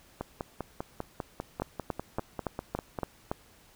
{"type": "two click trains", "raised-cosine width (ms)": 1, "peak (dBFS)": [-16, -19], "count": [7, 15], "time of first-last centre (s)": [[1.62, 3.315], [0.21, 2.988]], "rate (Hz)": [3.54, 5.04], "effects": ["pink hiss -59 dBFS RMS until 3.75 s"]}